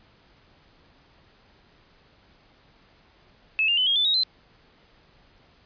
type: tone with pitch steps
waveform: sine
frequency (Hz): 2600 / 2803 / 3021 / 3257 / 3511 / 3785 / 4080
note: E7 / F7 / F#7 / G#7 / A7 / A#7 / C8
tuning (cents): -24 / +6 / +35 / -34 / -4 / +26 / -44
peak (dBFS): -19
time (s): 3.59-4.234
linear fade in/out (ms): 0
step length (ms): 92
effects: pink hiss -58 dBFS RMS until 5.65 s + resampled to 11025 Hz